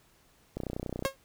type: click train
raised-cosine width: 2 ms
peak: -21 dBFS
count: 16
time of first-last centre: 0.57-1.057 s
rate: 30.8 Hz
type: tone with exponential decay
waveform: sawtooth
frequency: 541 Hz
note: C#5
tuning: 42 cents flat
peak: -19 dBFS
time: 1.05-1.16 s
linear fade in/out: 0 ms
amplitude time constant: 22 ms
effects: pink hiss -64 dBFS RMS until 1.24 s